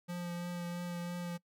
square tone with vibrato, 174.61 Hz, F3, in tune, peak -38 dBFS, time 0.08-1.38 s, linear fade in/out 20 ms, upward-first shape triangle, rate 3 Hz, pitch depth 17 cents each way, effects noise-tail reverb RT60 0.1 s tail -22 dB re dry

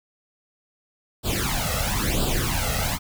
pink noise with flanger, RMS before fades -24 dBFS, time 1.23-2.99 s, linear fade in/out 50 ms, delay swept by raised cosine 0.24 to 1.54 ms, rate 1 Hz, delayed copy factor +0.8, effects none

